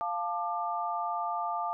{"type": "chord", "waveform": "sine", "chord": "D minor", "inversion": "first", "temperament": "equal with one note detuned", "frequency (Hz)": [698.5, 880, 1191.7], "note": ["F5", "A5", "D6"], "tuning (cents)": [0, 0, 25], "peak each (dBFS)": -34, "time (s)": [0.01, 1.73], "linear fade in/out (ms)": 0, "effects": []}